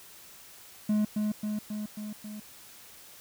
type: tone with echo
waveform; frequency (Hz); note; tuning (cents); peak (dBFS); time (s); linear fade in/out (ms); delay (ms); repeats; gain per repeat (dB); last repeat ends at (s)
triangle; 211.4; G#3; +31; -21; 0.89-1.05; 5; 270; 5; -3; 2.4
effects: white hiss -51 dBFS RMS until 3.2 s